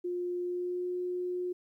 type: tone with pitch glide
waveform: sine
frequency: 355 to 359.5 Hz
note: F4 to F#4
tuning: +28 to -50 cents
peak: -31 dBFS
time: 0.04-1.53 s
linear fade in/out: 10 ms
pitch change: +22 cents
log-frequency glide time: 0.42-0.9 s
effects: 12-bit